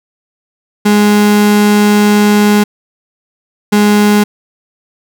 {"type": "tone bursts at uneven times", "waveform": "35% pulse", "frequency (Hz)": 207.7, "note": "G#3", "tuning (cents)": 0, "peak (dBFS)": -4, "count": 2, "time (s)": [[0.85, 2.64], [3.72, 4.24]], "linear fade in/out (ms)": 10, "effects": []}